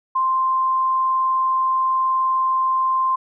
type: tone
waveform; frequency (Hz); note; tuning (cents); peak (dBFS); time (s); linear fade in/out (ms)
sine; 1046.5; C6; 0; -16; 0.15-3.16; 10
effects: none